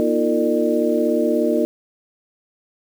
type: tone cluster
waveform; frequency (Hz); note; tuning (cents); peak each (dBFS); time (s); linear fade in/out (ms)
sine; 239.3 / 311.2 / 347.8 / 455 / 600; A#3 / D#4 / F4 / A#4 / D5; +46 / 0 / -7 / -42 / +37; -22; 0-1.65; 0
effects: 7-bit